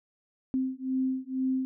sine beating tone pair, 260 / 262.1 Hz, C4 / C4, -11 / +3 cents, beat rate 2.1 Hz, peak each -30 dBFS, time 0.54-1.65 s, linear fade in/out 0 ms, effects none

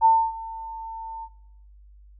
sine tone with ADSR envelope, 899 Hz, A5, 37 cents sharp, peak -11 dBFS, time 0.01-1.29 s, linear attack 40 ms, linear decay 270 ms, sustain -21 dB, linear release 56 ms, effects noise-tail reverb RT60 0.7 s tail -18 dB re dry + added 50 Hz sine -47 dBFS peak until 2.19 s

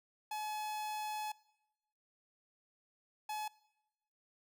45% pulse tone bursts at uneven times, 852 Hz, G#5, 44 cents sharp, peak -38 dBFS, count 2, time 0.31-1.32 / 3.29-3.48 s, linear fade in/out 5 ms, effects noise-tail reverb RT60 0.9 s tail -22 dB re dry

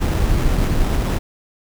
brown noise with sample-and-hold, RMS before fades -17 dBFS, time 0-1.19 s, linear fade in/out 20 ms, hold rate 4410 Hz, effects none

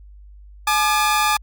sawtooth tone pair together, 850.6 / 1203 Hz, G#5 / D6, +41 / +41 cents, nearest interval tritone, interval 600 cents, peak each -15 dBFS, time 0.67-1.37 s, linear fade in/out 5 ms, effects added 50 Hz sine -40 dBFS peak until 1.42 s + Opus 48 kbps

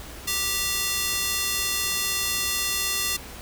square tone with high-pass filter, 392 Hz, G4, in tune, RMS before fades -26 dBFS, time 0.27-3.17 s, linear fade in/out 10 ms, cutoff 3200 Hz, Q 0.61, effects added 60 Hz sine -44 dBFS peak until 3.41 s + pink hiss -41 dBFS RMS until 3.41 s

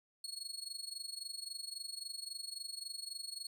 30% pulse tone with amplitude modulation, 4337 Hz, C#8, 39 cents flat, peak -36 dBFS, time 0.24-3.47 s, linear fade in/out 2 ms, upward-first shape sine, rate 23.7 Hz, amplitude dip 85%, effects none

